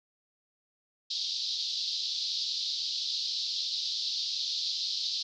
pink band-pass noise, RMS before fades -33 dBFS, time 1.1-5.23 s, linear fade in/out 10 ms, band 3700 to 5000 Hz, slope 48 dB/octave, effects none

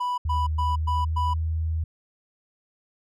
triangle tone bursts, 987 Hz, B5, 1 cent flat, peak -22 dBFS, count 5, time 0-1.34 s, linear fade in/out 10 ms, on 180 ms, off 110 ms
sine tone with pitch glide, 77.78 to 80.29 Hz, D#2 to E2, 0 to -45 cents, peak -23 dBFS, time 0.25-1.84 s, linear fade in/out 5 ms, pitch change +55 cents, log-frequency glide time 0.56-1.29 s
effects none

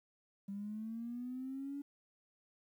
triangle linear sweep, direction up, 196 to 286.2 Hz, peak -36 dBFS, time 0.48-1.82 s, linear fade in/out 10 ms, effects tanh soft clip ceiling -38 dBFS + 12-bit

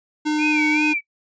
square tone, 303.4 Hz, D#4, 44 cents flat, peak -19 dBFS, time 0.25-0.94 s, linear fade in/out 20 ms
sine tone with vibrato, 2364 Hz, D7, 11 cents sharp, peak -19 dBFS, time 0.38-1.01 s, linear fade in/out 50 ms, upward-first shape sine, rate 2.6 Hz, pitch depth 100 cents each way
effects noise-tail reverb RT60 0.1 s tail -21 dB re dry + resampled to 16000 Hz

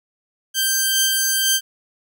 10% pulse tone pair together, 1568 / 3138 Hz, G6 / G7, 0 / +1 cents, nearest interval octave, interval 1201 cents, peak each -11 dBFS, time 0.54-1.61 s, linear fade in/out 50 ms, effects none

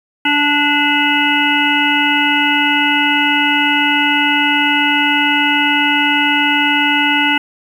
harmonic tone with a mistuned harmonic, 291 Hz, D4, 16 cents flat, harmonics 1 / 3 / 5 / 7 / 9 / 10, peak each -18 / -18 / -18 / -18 / -18 / -18 dBFS, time 0.25-7.38 s, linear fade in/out 5 ms, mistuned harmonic 5, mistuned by +18 cents, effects 7-bit

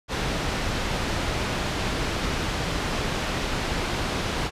pink low-pass noise, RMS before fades -27 dBFS, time 0.08-4.51 s, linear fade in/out 50 ms, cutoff 4800 Hz, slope 12 dB/octave, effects resampled to 32000 Hz

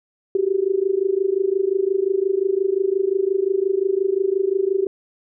sine tone with amplitude modulation, 386.7 Hz, G4, 24 cents flat, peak -13 dBFS, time 0.35-4.87 s, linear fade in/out 2 ms, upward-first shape sine, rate 25.7 Hz, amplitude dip 90%, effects none

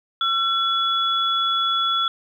sine tone pair together, 1350 / 3399 Hz, E6 / G#7, +41 / +39 cents, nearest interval octave + major third, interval 1598 cents, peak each -21 dBFS, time 0.21-2.08 s, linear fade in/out 2 ms, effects 9-bit

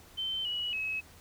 sine tone with pitch steps, 3090 / 2927 / 2569 Hz, G7 / F#7 / E7, -26 / -19 / -45 cents, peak -31 dBFS, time 0.17-1.01 s, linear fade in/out 20 ms, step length 280 ms, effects added 80 Hz sine -59 dBFS peak until 1.2 s + pink hiss -56 dBFS RMS until 1.2 s

